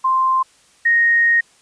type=tone pair in turn; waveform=sine; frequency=1046.5 / 1864.7 Hz; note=C6 / A#6; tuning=0 / 0 cents; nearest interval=minor seventh; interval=1000 cents; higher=second; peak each=-13 / -11 dBFS; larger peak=second; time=0.04-0.43 / 0.85-1.41 s; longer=second; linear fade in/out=10 ms; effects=white hiss -53 dBFS RMS until 1.61 s + resampled to 22050 Hz